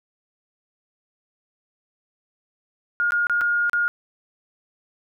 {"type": "tone with dropouts", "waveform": "sine", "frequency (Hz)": 1424, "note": "F6", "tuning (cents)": 33, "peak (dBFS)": -18, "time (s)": [3, 3.88], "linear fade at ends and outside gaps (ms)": 0, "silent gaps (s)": [[3.107, 3.121], [3.269, 3.297], [3.41, 3.415], [3.696, 3.732]], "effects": []}